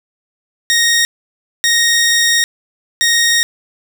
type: tone bursts at uneven times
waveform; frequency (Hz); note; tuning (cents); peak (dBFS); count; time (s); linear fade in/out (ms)
15% pulse; 1864.7; A#6; 0; -4; 3; 0.7-1.05 / 1.64-2.44 / 3.01-3.43; 0
effects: none